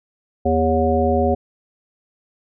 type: harmonic tone with a mistuned harmonic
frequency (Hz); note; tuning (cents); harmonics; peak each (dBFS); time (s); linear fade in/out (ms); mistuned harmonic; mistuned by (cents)
80.5; E2; -41; 1 / 3 / 5 / 7 / 9; -21 / -21 / -21 / -21 / -21; 0.45-1.35; 10; 7; -26
effects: none